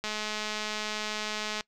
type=click train; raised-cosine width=0.2 ms; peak=-16 dBFS; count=335; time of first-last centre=0.04-1.608 s; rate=213 Hz; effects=noise-tail reverb RT60 0.1 s tail -23 dB re dry